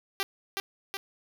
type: tone with echo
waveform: 5% pulse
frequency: 392 Hz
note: G4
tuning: in tune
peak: -16 dBFS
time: 0.2-0.23 s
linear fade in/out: 0 ms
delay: 370 ms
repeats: 2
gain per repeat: -3 dB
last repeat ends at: 0.97 s
effects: none